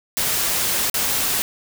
white noise with dropouts, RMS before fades -21 dBFS, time 0.17-1.42 s, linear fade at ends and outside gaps 0 ms, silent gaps 0.898-0.942 s, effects none

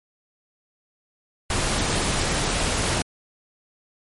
pink noise, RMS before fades -23 dBFS, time 1.5-3.02 s, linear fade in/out 2 ms, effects MP3 48 kbps

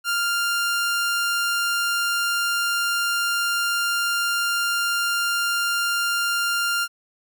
sawtooth tone, 1396.9 Hz, F6, in tune, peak -17 dBFS, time 0.04-6.88 s, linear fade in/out 50 ms, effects none

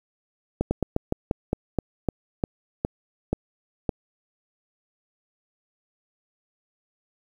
slowing click train, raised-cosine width 2 ms, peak -9 dBFS, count 13, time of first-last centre 0.61-3.892 s, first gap 100 ms, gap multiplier 1.17, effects 8-bit

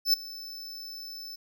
square tone with ADSR envelope, 5274 Hz, E8, in tune, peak -18 dBFS, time 0.05-1.36 s, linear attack 85 ms, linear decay 8 ms, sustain -21 dB, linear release 10 ms, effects none

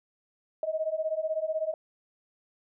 sine beating tone pair, 622.3 / 638.3 Hz, D#5 / D#5, 0 / +44 cents, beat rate 16 Hz, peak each -31 / -30 dBFS, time 0.63-1.74 s, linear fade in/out 2 ms, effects none

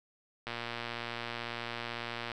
click train, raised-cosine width 0.3 ms, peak -21 dBFS, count 219, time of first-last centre 0.47-2.317 s, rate 118 Hz, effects none

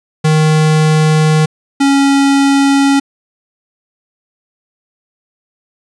square tone pair in turn, 155.56 / 277.2 Hz, D#3 / C#4, 0 / 0 cents, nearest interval minor seventh, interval 1000 cents, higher second, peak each -8 dBFS, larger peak neither, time 0.24-1.46 / 1.8-3 s, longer first, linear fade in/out 10 ms, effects resampled to 22050 Hz + 8-bit

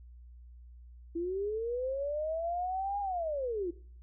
sine linear two-way sweep, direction up then down, 329.6 to 820 to 329.6 Hz, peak -31 dBFS, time 1.15-3.71 s, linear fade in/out 10 ms, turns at 3 s, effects noise-tail reverb RT60 0.5 s tail -20 dB re dry + added 60 Hz sine -49 dBFS peak until 4.02 s

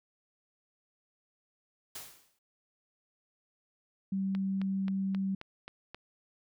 white noise with exponential decay, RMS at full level -40 dBFS, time 1.95-2.39 s, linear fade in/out 5 ms, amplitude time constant 95 ms
sine tone, 193.2 Hz, G3, 25 cents flat, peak -29 dBFS, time 4.12-5.35 s, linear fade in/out 5 ms
click train, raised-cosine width 0.3 ms, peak -27 dBFS, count 7, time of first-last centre 4.35-5.946 s, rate 3.76 Hz
effects none

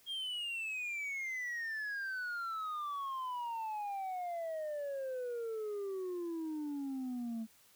sine exponential sweep, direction down, 3257 to 220 Hz, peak -34 dBFS, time 0.06-7.47 s, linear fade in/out 50 ms, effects tanh soft clip ceiling -36 dBFS + white hiss -65 dBFS RMS until 7.75 s

